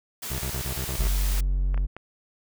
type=noise; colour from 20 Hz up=white; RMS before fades=-34 dBFS; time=0.22-1.41 s; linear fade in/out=10 ms
type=tone bursts; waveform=25% pulse; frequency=64.9 Hz; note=C2; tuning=13 cents flat; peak=-25 dBFS; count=7; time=0.3-1.083 s; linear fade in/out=10 ms; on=93 ms; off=22 ms
type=tone; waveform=triangle; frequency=46.25 Hz; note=F#1; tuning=in tune; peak=-19 dBFS; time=0.98-1.87 s; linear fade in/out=20 ms
type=clicks; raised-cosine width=0.5 ms; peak=-23 dBFS; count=4; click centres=1.379 / 1.744 / 1.777 / 1.966 s
effects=none